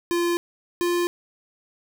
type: tone pair in turn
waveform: square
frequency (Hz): 345.3 / 349.1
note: F4 / F4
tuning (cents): -20 / -1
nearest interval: unison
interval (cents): 19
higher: second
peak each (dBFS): -21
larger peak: neither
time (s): 0.11-0.37 / 0.81-1.07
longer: neither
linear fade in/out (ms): 0
effects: none